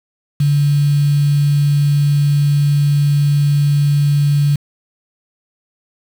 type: tone with quantisation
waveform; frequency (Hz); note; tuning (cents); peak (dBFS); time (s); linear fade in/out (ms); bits
sine; 144.4; D3; -29; -10; 0.4-4.56; 5; 5
effects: none